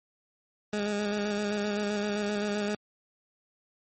20% pulse tone with vibrato, 206.8 Hz, G#3, 7 cents flat, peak -23 dBFS, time 0.73-2.75 s, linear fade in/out 2 ms, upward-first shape square, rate 7.7 Hz, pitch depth 23 cents each way, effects MP3 32 kbps

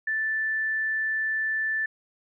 sine tone, 1760 Hz, A6, in tune, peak -24 dBFS, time 0.07-1.86 s, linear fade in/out 5 ms, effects none

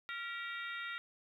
harmonic tone with a mistuned harmonic, 462.2 Hz, A#4, 15 cents flat, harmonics 3 / 4 / 5 / 6 / 7 / 8, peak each -43 / -44 / -48 / -52 / -54 / -50 dBFS, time 0.09-0.98 s, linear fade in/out 0 ms, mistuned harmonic 4, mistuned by +76 cents, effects 12-bit

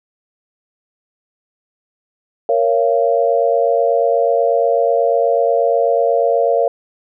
sine chord, Bb minor, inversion none, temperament equal with one note detuned, 466.2 / 554.4 / 684.5 Hz, Bb4 / Db5 / F5, 0 / 0 / -35 cents, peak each -16 dBFS, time 2.49-6.68 s, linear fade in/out 2 ms, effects none

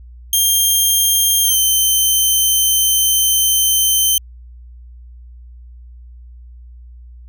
5% pulse tone with pitch glide, 3197 to 3093 Hz, G7 to G7, +33 to -24 cents, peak -4 dBFS, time 0.33-4.18 s, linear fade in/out 2 ms, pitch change -57 cents, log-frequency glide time 1.43-1.57 s, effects added 60 Hz sine -35 dBFS peak until 7.28 s

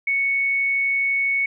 sine tone, 2217 Hz, C#7, in tune, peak -18 dBFS, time 0.07-1.46 s, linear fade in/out 5 ms, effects none

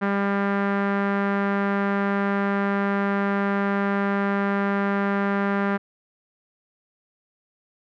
sawtooth tone with low-pass filter, 199.4 Hz, G3, 30 cents sharp, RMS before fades -23 dBFS, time 0.01-5.78 s, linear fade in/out 20 ms, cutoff 1600 Hz, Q 2.3, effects none

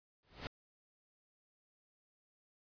pink noise with exponential growth, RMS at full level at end -39 dBFS, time 0.23-0.47 s, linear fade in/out 0 ms, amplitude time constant 51 ms, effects resampled to 11025 Hz

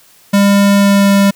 square tone with pitch glide, 200.4 to 198.79 Hz, G3 to G3, +38 to +24 cents, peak -7 dBFS, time 0.33-1.31 s, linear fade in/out 10 ms, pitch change -14 cents, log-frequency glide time 0.8-1.11 s, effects white hiss -46 dBFS RMS until 1.35 s

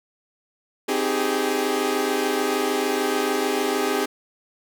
sawtooth chord, Ab major seventh, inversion first, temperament equal with one note detuned, 261.6 / 311.1 / 388.6 / 415.3 Hz, C4 / Eb4 / G4 / Ab4, 0 / 0 / -15 / 0 cents, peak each -24 / -25 / -22 / -21 dBFS, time 0.88-4.06 s, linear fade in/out 10 ms, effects none

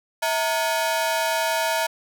sawtooth ring-modulated tone, 784 Hz, G5, in tune, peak -14 dBFS, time 0.22-1.87 s, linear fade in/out 10 ms, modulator 135 Hz, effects none

